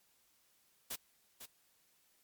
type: noise with echo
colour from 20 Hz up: white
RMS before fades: -41 dBFS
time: 0.9-0.96 s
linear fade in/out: 10 ms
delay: 500 ms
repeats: 1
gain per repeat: -9 dB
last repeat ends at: 1.46 s
effects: white hiss -72 dBFS RMS until 2.23 s + MP3 96 kbps